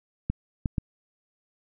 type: clicks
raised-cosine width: 5 ms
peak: -13 dBFS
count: 3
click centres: 0.3 / 0.658 / 0.782 s
effects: none